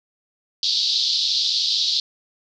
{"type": "band-pass noise", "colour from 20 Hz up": "white", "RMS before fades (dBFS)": -21, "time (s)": [0.63, 2], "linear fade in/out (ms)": 2, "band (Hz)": [3600, 4800], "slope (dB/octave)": 48, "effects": []}